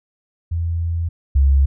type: tone pair in turn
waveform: sine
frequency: 84 / 68.68 Hz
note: E2 / C#2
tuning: +33 / -15 cents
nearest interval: minor third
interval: 348 cents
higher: first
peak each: -18 / -10 dBFS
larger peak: second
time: 0.51-1.09 / 1.35-1.66 s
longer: first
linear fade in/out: 10 ms
effects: none